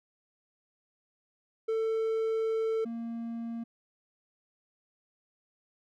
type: tone pair in turn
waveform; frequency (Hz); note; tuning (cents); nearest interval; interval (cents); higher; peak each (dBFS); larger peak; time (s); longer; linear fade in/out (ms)
triangle; 445.5 / 231.3; A4 / A#3; +22 / -13; major seventh; 1135; first; -25 / -32; first; 1.68-2.85 / 2.85-3.64; first; 10
effects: none